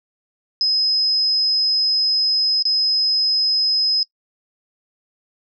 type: tone with dropouts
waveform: sine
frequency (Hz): 5080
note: D#8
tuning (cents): +35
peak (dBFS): -14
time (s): 0.61-4.03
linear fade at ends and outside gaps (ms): 1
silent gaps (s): 2.625-2.653
effects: noise-tail reverb RT60 0.1 s tail -24 dB re dry